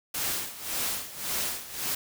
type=noise with tremolo; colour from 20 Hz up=white; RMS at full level=-29 dBFS; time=0.14-1.95 s; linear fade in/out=5 ms; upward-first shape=sine; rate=1.8 Hz; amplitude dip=80%; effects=none